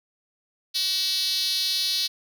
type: tone with high-pass filter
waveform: 5% pulse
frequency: 379 Hz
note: F#4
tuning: 42 cents sharp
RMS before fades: -25 dBFS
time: 0.74-2.08 s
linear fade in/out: 20 ms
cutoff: 4200 Hz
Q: 3.9
effects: none